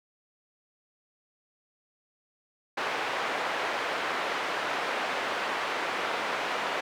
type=band-pass noise; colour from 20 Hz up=pink; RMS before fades=-31 dBFS; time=2.77-6.81 s; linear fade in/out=10 ms; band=590 to 2400 Hz; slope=12 dB/octave; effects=none